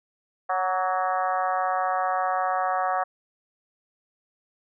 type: harmonic tone with a mistuned harmonic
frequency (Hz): 185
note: F#3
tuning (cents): 0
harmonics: 3 / 4 / 5 / 6 / 7 / 8 / 9 / 10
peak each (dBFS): -32 / -25 / -34 / -29 / -32 / -39 / -36 / -41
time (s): 0.49-3.04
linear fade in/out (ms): 10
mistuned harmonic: 6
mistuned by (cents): +33
effects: none